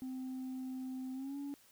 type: tone with pitch glide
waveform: sine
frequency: 258.9 to 282.3 Hz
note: C4 to C#4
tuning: -18 to +32 cents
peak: -37 dBFS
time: 0.02-1.54 s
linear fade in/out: 0 ms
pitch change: +150 cents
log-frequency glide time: 1.13-1.37 s
effects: tanh soft clip ceiling -38 dBFS + white hiss -65 dBFS RMS until 1.71 s